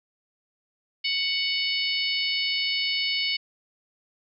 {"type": "harmonic tone", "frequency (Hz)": 741, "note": "F#5", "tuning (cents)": 2, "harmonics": [3, 4, 5, 6, 7], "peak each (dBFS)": [-29, -28, -34, -29, -35], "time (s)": [1.04, 3.37], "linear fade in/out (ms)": 10, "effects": []}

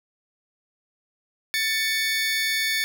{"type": "tone pair together", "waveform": "25% pulse", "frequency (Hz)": [1771, 2231], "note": ["A6", "C#7"], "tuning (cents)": [11, 11], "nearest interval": "major third", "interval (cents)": 400, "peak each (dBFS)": [-21, -21], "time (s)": [1.54, 2.84], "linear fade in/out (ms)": 0, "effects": []}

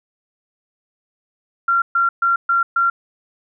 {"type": "tone bursts", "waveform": "sine", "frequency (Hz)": 1376, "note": "F6", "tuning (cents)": -26, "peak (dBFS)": -13, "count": 5, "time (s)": [1.68, 2.9], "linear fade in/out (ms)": 5, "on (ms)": 140, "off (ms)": 130, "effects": []}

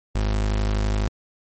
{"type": "tone", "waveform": "35% pulse", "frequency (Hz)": 51.91, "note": "G#1", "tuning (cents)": 0, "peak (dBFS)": -18, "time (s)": [0.15, 1.08], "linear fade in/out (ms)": 5, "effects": ["MP3 32 kbps"]}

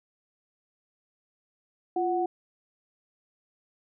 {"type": "tone pair together", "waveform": "sine", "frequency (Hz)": [348.2, 740], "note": ["F4", "F#5"], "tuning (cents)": [-5, 0], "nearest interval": "octave + minor second", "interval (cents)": 1305, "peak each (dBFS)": -27, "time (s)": [1.96, 2.26], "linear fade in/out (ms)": 5, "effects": []}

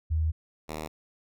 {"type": "tone pair in turn", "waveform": ["sine", "5% pulse"], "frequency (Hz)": [79.2, 77.84], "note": ["D#2", "D#2"], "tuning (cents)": [31, 1], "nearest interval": "unison", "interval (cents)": 30, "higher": "first", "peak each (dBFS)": -23, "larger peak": "neither", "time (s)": [[0.1, 0.32], [0.68, 0.88]], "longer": "first", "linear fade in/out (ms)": 20, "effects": []}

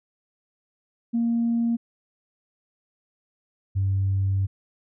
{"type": "tone pair in turn", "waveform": "sine", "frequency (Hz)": [233.1, 96.99], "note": ["A#3", "G2"], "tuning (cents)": [0, -18], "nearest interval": "octave + minor third", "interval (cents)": 1518, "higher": "first", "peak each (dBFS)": -19, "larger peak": "neither", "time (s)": [[1.13, 1.77], [3.75, 4.47]], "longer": "second", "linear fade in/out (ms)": 20, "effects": ["tanh soft clip ceiling -16 dBFS"]}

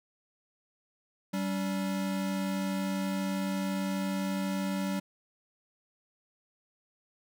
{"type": "tone pair together", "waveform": "square", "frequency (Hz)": [193.1, 285.2], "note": ["G3", "C#4"], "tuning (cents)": [-26, 49], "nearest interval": "perfect fifth", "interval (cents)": 675, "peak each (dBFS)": [-31, -38], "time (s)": [1.33, 5], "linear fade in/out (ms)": 10, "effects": []}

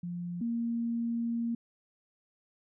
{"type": "tone pair in turn", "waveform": "sine", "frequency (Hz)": [174.61, 233.1], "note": ["F3", "A#3"], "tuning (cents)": [0, 0], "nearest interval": "perfect fourth", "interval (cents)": 500, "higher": "second", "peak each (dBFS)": [-34, -29], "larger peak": "second", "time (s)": [[0.03, 0.41], [0.41, 1.55]], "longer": "second", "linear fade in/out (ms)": 5, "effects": []}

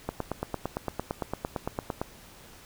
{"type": "click train", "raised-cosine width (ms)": 1, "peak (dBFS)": -15, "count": 18, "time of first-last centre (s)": [0.09, 2.015], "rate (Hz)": 8.83, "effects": ["pink hiss -51 dBFS RMS until 2.65 s"]}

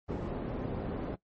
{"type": "low-pass noise", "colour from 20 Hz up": "white", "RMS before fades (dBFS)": -36, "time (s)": [0.08, 1.16], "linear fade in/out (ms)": 20, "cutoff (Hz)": 410, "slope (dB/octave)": 12, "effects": ["noise-tail reverb RT60 0.1 s tail -18 dB re dry", "MP3 32 kbps"]}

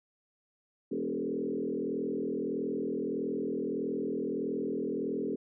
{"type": "tone with frequency modulation", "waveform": "sine", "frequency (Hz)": 336.3, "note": "E4", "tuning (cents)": 35, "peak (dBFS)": -30, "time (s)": [0.91, 5.36], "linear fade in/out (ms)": 10, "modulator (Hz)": 41.6, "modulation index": 2.9, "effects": []}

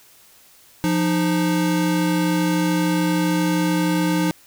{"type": "tone pair together", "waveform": "square", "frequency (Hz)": [174.61, 307.7], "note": ["F3", "D#4"], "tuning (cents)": [0, -19], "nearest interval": "minor seventh", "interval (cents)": 981, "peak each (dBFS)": -21, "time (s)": [0.84, 4.31], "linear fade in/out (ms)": 0, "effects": ["white hiss -51 dBFS RMS until 4.46 s"]}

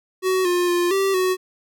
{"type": "tone with pitch steps", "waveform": "square", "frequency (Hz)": [374.1, 354.5, 350.8, 389.1, 370.8], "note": ["F#4", "F4", "F4", "G4", "F#4"], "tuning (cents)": [19, 26, 8, -13, 4], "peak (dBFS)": -18, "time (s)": [0.22, 1.37], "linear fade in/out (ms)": 50, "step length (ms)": 230, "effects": []}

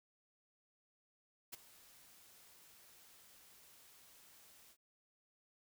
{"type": "noise with ADSR envelope", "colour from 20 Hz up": "white", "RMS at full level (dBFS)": -45, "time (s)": [1.52, 4.77], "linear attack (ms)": 17, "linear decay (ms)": 15, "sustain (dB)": -18, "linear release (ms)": 66, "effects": []}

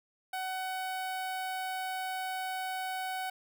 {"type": "tone with notch filter", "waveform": "sawtooth", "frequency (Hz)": 750, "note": "F#5", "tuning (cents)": 23, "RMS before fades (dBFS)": -36, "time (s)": [0.33, 3.3], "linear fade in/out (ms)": 5, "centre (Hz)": 6300, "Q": 1.7, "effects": []}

